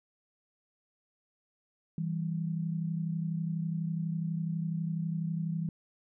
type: tone pair together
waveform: sine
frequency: 163.1 / 195.2 Hz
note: E3 / G3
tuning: -18 / -7 cents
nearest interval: minor third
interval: 311 cents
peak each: -31 / -37 dBFS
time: 1.98-5.69 s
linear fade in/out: 2 ms
effects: none